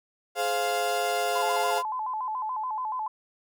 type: chord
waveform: 35% pulse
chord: F minor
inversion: first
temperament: equal with one note detuned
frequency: 420.6 / 523.3 / 698.5 Hz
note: Ab4 / C5 / F5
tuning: +22 / 0 / 0 cents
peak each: -30 / -30 / -25 dBFS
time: 0.35-1.83 s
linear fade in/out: 50 ms
type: tone with vibrato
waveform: sine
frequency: 939 Hz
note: A#5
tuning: 12 cents sharp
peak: -28 dBFS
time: 1.35-3.08 s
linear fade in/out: 5 ms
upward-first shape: square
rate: 7 Hz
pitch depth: 140 cents each way
effects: none